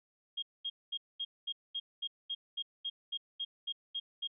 sine tone bursts, 3247 Hz, G#7, 40 cents flat, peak -34 dBFS, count 15, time 0.37-4.275 s, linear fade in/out 10 ms, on 55 ms, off 220 ms, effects none

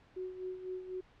sine tone with tremolo, 370 Hz, F#4, in tune, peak -36 dBFS, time 0.16-1.01 s, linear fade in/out 10 ms, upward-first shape sine, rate 4 Hz, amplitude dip 65%, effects pink hiss -63 dBFS RMS until 1.2 s + low-pass 3000 Hz 12 dB/octave

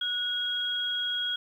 sine tone pair together, 1467 / 3293 Hz, F#6 / G#7, -15 / -15 cents, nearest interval octave + major second, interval 1400 cents, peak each -34 / -28 dBFS, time 0.01-1.36 s, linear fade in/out 5 ms, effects 10-bit

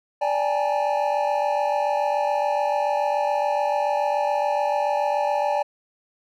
triangle tone cluster, 585 / 801 / 848 / 924 Hz, D5 / G5 / G#5 / A#5, -7 / +37 / +36 / -16 cents, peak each -22 / -24 / -23 / -29 dBFS, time 0.21-5.63 s, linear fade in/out 10 ms, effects none

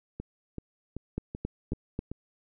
two click trains, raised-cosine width 3 ms, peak -18 / -23 dBFS, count 4 / 6, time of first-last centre 1.18-1.991 / 0.2-2.116 s, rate 3.7 / 2.61 Hz, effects none

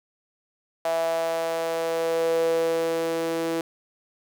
sawtooth tone with high-pass filter sweep, 164.81 Hz, E3, in tune, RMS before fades -25 dBFS, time 0.85-3.61 s, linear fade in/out 2 ms, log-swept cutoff 670 to 390 Hz, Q 6.9, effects none

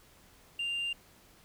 sine tone, 2791 Hz, F7, 2 cents flat, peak -29 dBFS, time 0.59-0.93 s, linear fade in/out 5 ms, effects tanh soft clip ceiling -30 dBFS + pink hiss -60 dBFS RMS until 1.44 s

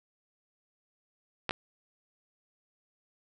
clicks, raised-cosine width 0.3 ms, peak -14 dBFS, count 2, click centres 1.493 / 1.509 s, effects none

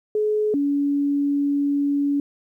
sine tone pair in turn, 425 / 284.4 Hz, G#4 / C#4, +40 / +45 cents, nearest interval perfect fifth, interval 695 cents, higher first, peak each -18 dBFS, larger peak neither, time 0.15-0.54 / 0.54-2.2 s, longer second, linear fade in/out 2 ms, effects 10-bit

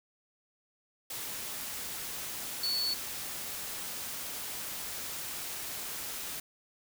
sine tone in noise, 4435 Hz, C#8, in tune, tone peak -29 dBFS, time 2.63-2.94 s, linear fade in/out 5 ms, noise white, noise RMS -39 dBFS, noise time 1.1-6.4 s, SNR +7 dB, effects none

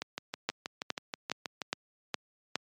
two click trains, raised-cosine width 0.2 ms, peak -12 / -17 dBFS, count 6 / 11, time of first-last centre 0.49-2.556 / 0.02-1.617 s, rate 2.42 / 6.26 Hz, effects high-pass 150 Hz 12 dB/octave + MP3 96 kbps

